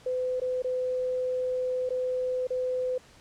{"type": "tone with dropouts", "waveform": "sine", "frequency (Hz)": 507, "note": "B4", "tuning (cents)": 45, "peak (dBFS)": -26, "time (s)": [0.06, 2.98], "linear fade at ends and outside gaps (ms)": 5, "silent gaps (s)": [[0.4, 0.416], [0.622, 0.644], [1.892, 1.904], [2.471, 2.504]], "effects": ["pink hiss -55 dBFS RMS until 3.2 s", "low-pass 8000 Hz 12 dB/octave"]}